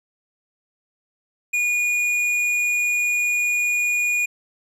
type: tone with hard clipping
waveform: sine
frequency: 2445 Hz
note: D#7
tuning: 31 cents flat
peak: -20 dBFS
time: 1.53-4.26 s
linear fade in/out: 10 ms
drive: 8 dB
effects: none